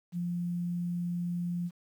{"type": "tone with quantisation", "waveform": "sine", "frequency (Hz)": 174.61, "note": "F3", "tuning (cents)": 0, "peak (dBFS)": -30, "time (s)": [0.12, 1.71], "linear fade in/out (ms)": 50, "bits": 10, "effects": []}